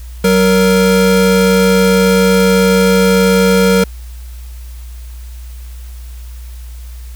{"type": "tone pair together", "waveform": "square", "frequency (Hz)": [188.19, 466.2], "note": ["F#3", "A#4"], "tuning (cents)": [30, 0], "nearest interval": "octave + major third", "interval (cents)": 1570, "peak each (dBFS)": -11, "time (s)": [0.24, 3.84], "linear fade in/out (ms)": 5, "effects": ["added 60 Hz sine -26 dBFS peak until 7.15 s", "white hiss -43 dBFS RMS until 7.15 s"]}